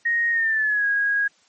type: tone with pitch glide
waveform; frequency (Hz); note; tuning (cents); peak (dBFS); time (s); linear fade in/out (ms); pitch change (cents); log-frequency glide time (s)
sine; 1868 to 1645.1; A#6 to G#6; +3 to -17; -18; 0.05-1.28; 10; -220; 0.31-0.86
effects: white hiss -59 dBFS RMS until 1.48 s + MP3 32 kbps